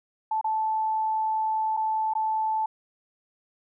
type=tone with dropouts; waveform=sine; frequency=875 Hz; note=A5; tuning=10 cents flat; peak=-23 dBFS; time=0.31-2.66 s; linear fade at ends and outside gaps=5 ms; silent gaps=0.413-0.443 / 1.768-1.772 / 2.137-2.151 s; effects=none